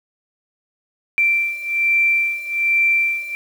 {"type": "beating tone pair", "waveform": "sine", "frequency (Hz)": [2349, 2350.2], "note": ["D7", "D7"], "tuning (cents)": [0, 1], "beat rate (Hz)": 1.2, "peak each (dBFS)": [-20, -17], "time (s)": [1.18, 3.35], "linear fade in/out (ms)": 0, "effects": ["7-bit"]}